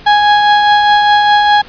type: tone with tremolo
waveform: 35% pulse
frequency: 830 Hz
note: G#5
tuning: 1 cent flat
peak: -3 dBFS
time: 0.06-1.62 s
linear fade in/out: 10 ms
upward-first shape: triangle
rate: 4.9 Hz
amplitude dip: 35%
effects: pink hiss -36 dBFS RMS until 1.68 s + resampled to 11025 Hz